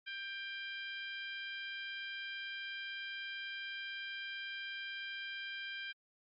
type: harmonic tone with a mistuned harmonic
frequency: 791 Hz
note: G5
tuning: 15 cents sharp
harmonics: 2 / 3 / 4 / 5 / 6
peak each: -44 / -47 / -47 / -56 / -57 dBFS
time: 0.06-5.93 s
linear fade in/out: 20 ms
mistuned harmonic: 6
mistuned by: +41 cents
effects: Opus 48 kbps